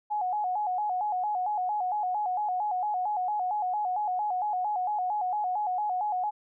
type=tone with vibrato; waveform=sine; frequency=784 Hz; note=G5; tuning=in tune; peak=-26 dBFS; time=0.1-6.31 s; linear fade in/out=20 ms; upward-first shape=square; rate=4.4 Hz; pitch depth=120 cents each way; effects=none